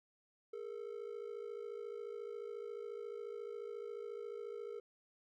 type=ring-modulated tone; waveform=triangle; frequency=440 Hz; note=A4; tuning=in tune; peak=-38 dBFS; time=0.53-4.8 s; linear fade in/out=5 ms; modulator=27.1 Hz; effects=none